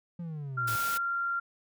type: exponential sweep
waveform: triangle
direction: down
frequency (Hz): 175.9 to 109.8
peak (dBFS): -33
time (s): 0.19-0.76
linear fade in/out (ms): 5
type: tone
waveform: sine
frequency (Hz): 1384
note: F6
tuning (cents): -16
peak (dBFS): -28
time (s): 0.57-1.4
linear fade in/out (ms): 10
type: noise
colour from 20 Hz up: white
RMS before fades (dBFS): -37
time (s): 0.67-0.98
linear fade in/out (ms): 10
effects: none